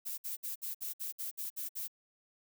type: noise bursts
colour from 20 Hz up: violet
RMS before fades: -39 dBFS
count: 10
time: 0.05-1.881 s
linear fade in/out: 20 ms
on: 130 ms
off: 59 ms
effects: none